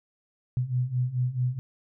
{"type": "beating tone pair", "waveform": "sine", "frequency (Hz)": [122.8, 127.4], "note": ["B2", "C3"], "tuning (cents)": [-9, -46], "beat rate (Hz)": 4.6, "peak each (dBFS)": [-29, -26], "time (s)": [0.57, 1.59], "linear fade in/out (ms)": 0, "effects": []}